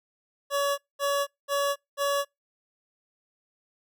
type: tone bursts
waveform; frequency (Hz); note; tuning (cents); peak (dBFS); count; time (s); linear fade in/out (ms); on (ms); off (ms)
25% pulse; 565; C#5; +33; -20; 4; 0.5-2.25; 50; 280; 210
effects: noise-tail reverb RT60 0.2 s tail -26 dB re dry